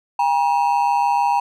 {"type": "ring-modulated tone", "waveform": "triangle", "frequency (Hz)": 880, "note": "A5", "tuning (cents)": 0, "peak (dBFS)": -10, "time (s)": [0.19, 1.4], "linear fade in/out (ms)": 5, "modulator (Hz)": 73.1, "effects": []}